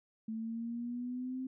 sine exponential sweep, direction up, 220 to 261.6 Hz, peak -36 dBFS, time 0.28-1.47 s, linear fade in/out 5 ms, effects none

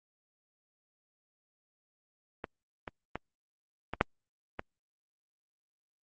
clicks, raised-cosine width 0.5 ms, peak -21 / -22 / -19 / -18 / -7 / -20 dBFS, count 6, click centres 2.442 / 2.878 / 3.156 / 3.936 / 4.011 / 4.594 s, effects Opus 24 kbps

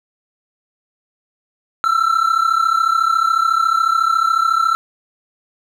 triangle tone pair together, 1320 / 1354 Hz, E6 / E6, +2 / +46 cents, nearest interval unison, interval 44 cents, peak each -14 dBFS, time 1.84-4.75 s, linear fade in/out 0 ms, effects none

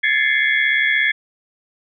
sine tone cluster, 1678 / 1755 / 2093 / 2226 / 3352 Hz, G#6 / A6 / C7 / C#7 / G#7, +17 / -5 / 0 / +7 / +15 cents, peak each -23 / -19 / -18 / -23 / -27 dBFS, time 0.03-1.12 s, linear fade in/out 10 ms, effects none

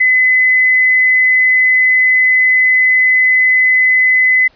sine tone, 2022 Hz, B6, 40 cents sharp, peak -7 dBFS, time 0-4.48 s, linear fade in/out 10 ms, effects pink hiss -50 dBFS RMS until 4.55 s + resampled to 11025 Hz

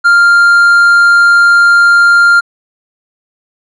triangle tone with hard clipping, 1396.9 Hz, F6, in tune, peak -4 dBFS, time 0.04-2.41 s, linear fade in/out 20 ms, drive 6 dB, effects resampled to 24000 Hz

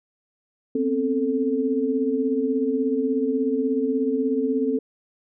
sine tone cluster, 250.1 / 266.6 / 440.3 Hz, B3 / C4 / A4, +22 / +33 / +1 cents, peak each -27 / -23 / -24 dBFS, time 0.75-4.79 s, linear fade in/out 5 ms, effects none

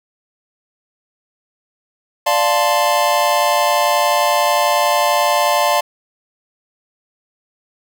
square chord, D minor seventh, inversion none, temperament equal, 587.3 / 698.5 / 880 / 1046.5 Hz, D5 / F5 / A5 / C6, 0 / 0 / 0 / 0 cents, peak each -19 / -19 / -19 / -20 dBFS, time 2.26-5.81 s, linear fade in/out 10 ms, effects none

